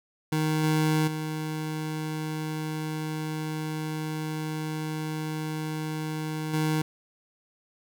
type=tone with level steps; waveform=25% pulse; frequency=155.56 Hz; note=D#3; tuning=in tune; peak=-20 / -18 / -26 / -20 dBFS; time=0.32-6.82 s; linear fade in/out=5 ms; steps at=0.63 / 1.07 / 6.53 s; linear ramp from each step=10 ms; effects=none